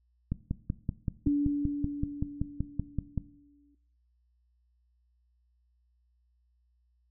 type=click train; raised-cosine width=5 ms; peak=-17 dBFS; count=16; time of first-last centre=0.32-3.177 s; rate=5.25 Hz
type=tone with exponential decay; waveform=sine; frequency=288.4 Hz; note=D4; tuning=31 cents flat; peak=-22 dBFS; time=1.26-3.75 s; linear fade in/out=5 ms; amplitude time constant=540 ms
effects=noise-tail reverb RT60 0.6 s tail -18 dB re dry + added 60 Hz sine -67 dBFS peak until 7.1 s